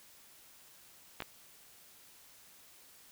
clicks, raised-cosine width 0.3 ms, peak -22 dBFS, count 2, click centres 1.204 / 1.222 s, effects white hiss -59 dBFS RMS until 3.11 s

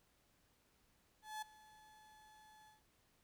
35% pulse tone with ADSR envelope, 860 Hz, A5, 40 cents flat, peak -40 dBFS, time 1.22-2.82 s, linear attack 200 ms, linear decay 8 ms, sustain -20 dB, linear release 140 ms, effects pink hiss -75 dBFS RMS until 3.23 s

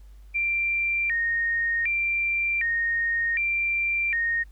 sine tone with vibrato, 2093 Hz, C7, in tune, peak -22 dBFS, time 0.34-4.44 s, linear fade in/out 20 ms, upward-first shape square, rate 0.66 Hz, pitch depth 210 cents each way, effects added 50 Hz sine -44 dBFS peak until 4.51 s + pink hiss -65 dBFS RMS until 4.51 s

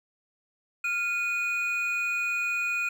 triangle tone pair together, 1397 / 2471 Hz, F6 / D#7, 0 / -13 cents, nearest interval minor seventh, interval 987 cents, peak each -31 / -25 dBFS, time 0.84-2.89 s, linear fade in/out 5 ms, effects none

